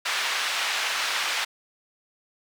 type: band-pass noise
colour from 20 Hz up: white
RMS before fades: -27 dBFS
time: 0.05-1.45 s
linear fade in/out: 10 ms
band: 970 to 3400 Hz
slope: 12 dB/octave
effects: none